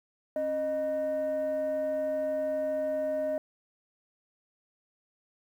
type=tone pair together; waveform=sine; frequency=271.4 / 616 Hz; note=C#4 / D#5; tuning=-36 / -17 cents; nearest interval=octave + major second; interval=1419 cents; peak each=-35 / -26 dBFS; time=0.36-3.38 s; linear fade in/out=2 ms; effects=tanh soft clip ceiling -25 dBFS + 10-bit